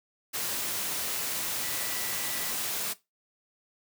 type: tone in noise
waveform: sine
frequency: 1966 Hz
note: B6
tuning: 8 cents flat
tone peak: -43 dBFS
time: 1.62-2.52 s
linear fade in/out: 20 ms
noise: white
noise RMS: -32 dBFS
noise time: 0.33-2.94 s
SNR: -14 dB
effects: noise-tail reverb RT60 0.2 s tail -17 dB re dry + high-pass 100 Hz 12 dB/octave